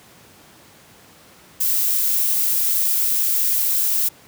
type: noise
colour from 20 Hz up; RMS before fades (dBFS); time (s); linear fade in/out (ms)
violet; -19; 1.6-4.09; 10
effects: pink hiss -48 dBFS RMS until 4.27 s + high-pass 100 Hz 12 dB/octave